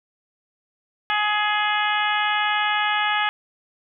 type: harmonic tone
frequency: 419.8 Hz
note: G#4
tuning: 19 cents sharp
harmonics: 2 / 3 / 4 / 5 / 6 / 7 / 8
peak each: -24 / -26 / -25 / -28 / -30 / -29 / -32 dBFS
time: 1.1-3.29 s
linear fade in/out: 0 ms
effects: none